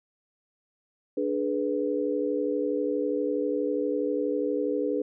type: chord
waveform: sine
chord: G# diminished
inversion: second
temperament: equal with one note detuned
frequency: 293.7 / 421.6 / 493.9 Hz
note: D4 / G#4 / B4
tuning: 0 / +26 / 0 cents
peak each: -29 dBFS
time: 1.17-5.02 s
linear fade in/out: 5 ms
effects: none